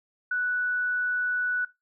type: tone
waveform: sine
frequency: 1480 Hz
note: F#6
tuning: in tune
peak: -24 dBFS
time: 0.31-1.65 s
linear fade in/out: 5 ms
effects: noise-tail reverb RT60 0.2 s tail -18 dB re dry